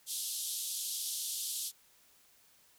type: band-pass noise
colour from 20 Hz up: white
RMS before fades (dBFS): -38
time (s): 0.06-1.72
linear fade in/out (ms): 50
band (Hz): 3200 to 13000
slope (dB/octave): 48
effects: white hiss -65 dBFS RMS until 2.78 s